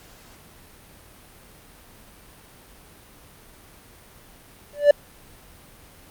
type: tone with exponential growth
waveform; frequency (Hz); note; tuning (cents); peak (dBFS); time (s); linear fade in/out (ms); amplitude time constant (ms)
triangle; 582; D5; -16; -4; 4.73-4.91; 5; 38
effects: pink hiss -49 dBFS RMS until 6.1 s + Opus 48 kbps